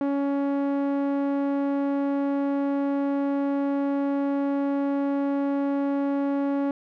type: tone with low-pass filter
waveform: sawtooth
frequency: 280 Hz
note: C#4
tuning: 18 cents sharp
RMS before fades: -25 dBFS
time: 0.01-6.71 s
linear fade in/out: 2 ms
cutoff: 910 Hz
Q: 0.54
effects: none